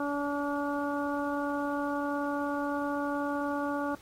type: harmonic tone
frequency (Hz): 286.9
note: D4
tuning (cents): -40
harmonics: 1 / 2 / 3 / 4 / 5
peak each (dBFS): -32 / -35 / -37 / -38 / -39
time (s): 0-3.95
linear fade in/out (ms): 2
effects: pink hiss -57 dBFS RMS until 4.01 s + AAC 48 kbps